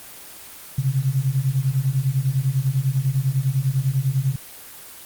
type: beating tone pair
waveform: sine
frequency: 128.6 / 138.6 Hz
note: C3 / C#3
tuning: -30 / 0 cents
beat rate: 10 Hz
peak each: -21 / -21 dBFS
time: 0.78-4.36 s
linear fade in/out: 5 ms
effects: white hiss -40 dBFS RMS until 5.05 s + Opus 24 kbps